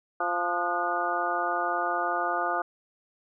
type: harmonic tone with a mistuned harmonic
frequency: 174.6 Hz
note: F3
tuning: in tune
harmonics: 2 / 3 / 4 / 5 / 6 / 7 / 8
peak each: -36 / -36 / -30 / -33 / -40 / -30 / -33 dBFS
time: 0.2-2.62 s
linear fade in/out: 5 ms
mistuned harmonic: 8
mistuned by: +70 cents
effects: none